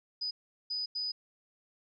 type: tone bursts at uneven times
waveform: sine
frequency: 4978 Hz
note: D#8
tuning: in tune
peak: -32 dBFS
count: 3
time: 0.21-0.31 / 0.7-0.86 / 0.95-1.12 s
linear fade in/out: 10 ms
effects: none

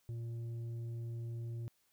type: tone with tanh clipping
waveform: triangle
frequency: 116.54 Hz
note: A#2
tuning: in tune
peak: -40 dBFS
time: 0.09-1.68 s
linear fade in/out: 0 ms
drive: 10 dB
effects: white hiss -75 dBFS RMS until 1.92 s

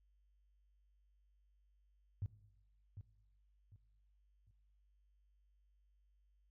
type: tone with echo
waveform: sine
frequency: 100.4 Hz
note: G2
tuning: 42 cents sharp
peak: -37 dBFS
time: 2.22-2.26 s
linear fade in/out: 0 ms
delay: 750 ms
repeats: 3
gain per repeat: -10 dB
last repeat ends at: 4.51 s
effects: noise-tail reverb RT60 1.0 s tail -17 dB re dry + added 50 Hz sine -70 dBFS peak until 6.5 s

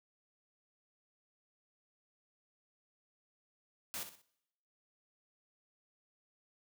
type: noise with echo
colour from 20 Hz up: white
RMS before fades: -41 dBFS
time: 3.94-4.03 s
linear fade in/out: 0 ms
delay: 62 ms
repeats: 3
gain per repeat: -9 dB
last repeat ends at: 4.216 s
effects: noise-tail reverb RT60 0.9 s tail -24 dB re dry

